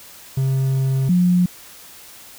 triangle / sine tone pair in turn, 133.5 / 178.87 Hz, C3 / F3, +35 / +42 cents, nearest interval perfect fourth, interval 507 cents, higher second, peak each -14 / -12 dBFS, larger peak second, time 0.37-1.09 / 1.09-1.46 s, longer first, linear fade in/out 5 ms, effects white hiss -42 dBFS RMS until 2.38 s

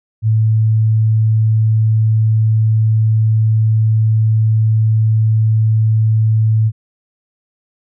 sine tone, 110 Hz, A2, in tune, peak -9 dBFS, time 0.22-6.72 s, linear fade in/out 50 ms, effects none

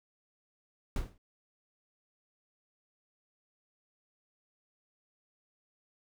brown noise with exponential decay, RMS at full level -28 dBFS, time 0.96-1.18 s, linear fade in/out 2 ms, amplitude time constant 47 ms, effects none

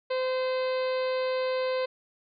harmonic tone with a mistuned harmonic, 515 Hz, C5, 28 cents flat, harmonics 1 / 2 / 3 / 4 / 5 / 6 / 7 / 8 / 9, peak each -26 / -36 / -42 / -42 / -43 / -48 / -48 / -44 / -49 dBFS, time 0.1-1.86 s, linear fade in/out 10 ms, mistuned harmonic 7, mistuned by +24 cents, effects none

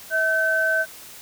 sine tone pair together, 644.4 / 1535 Hz, E5 / G6, -39 / -37 cents, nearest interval octave + minor third, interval 1502 cents, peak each -24 / -19 dBFS, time 0.1-0.86 s, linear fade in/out 50 ms, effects white hiss -42 dBFS RMS until 1.21 s

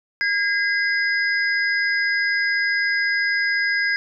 sine tone cluster, 1630 / 2044 / 4999 Hz, G#6 / C7 / D#8, -33 / -41 / +7 cents, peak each -20 / -23 / -29 dBFS, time 0.21-3.96 s, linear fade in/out 0 ms, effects none

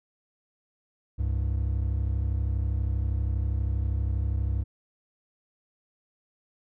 triangle tone pair together, 66.92 / 99.4 Hz, C2 / G2, +40 / +25 cents, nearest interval perfect fifth, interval 685 cents, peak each -24 / -27 dBFS, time 1.18-4.64 s, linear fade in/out 20 ms, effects none

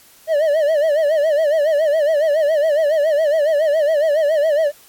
triangle tone with vibrato, 609 Hz, D#5, 37 cents flat, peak -11 dBFS, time 0.27-4.72 s, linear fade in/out 50 ms, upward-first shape sine, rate 7.2 Hz, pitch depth 120 cents each way, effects white hiss -48 dBFS RMS until 4.88 s + AAC 64 kbps

